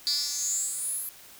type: tone with high-pass filter sweep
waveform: 10% pulse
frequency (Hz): 290.7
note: D4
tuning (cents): -18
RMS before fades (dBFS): -30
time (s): 0.07-1.09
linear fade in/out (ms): 0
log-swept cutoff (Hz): 4600 to 12000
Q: 9
effects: white hiss -50 dBFS RMS until 1.39 s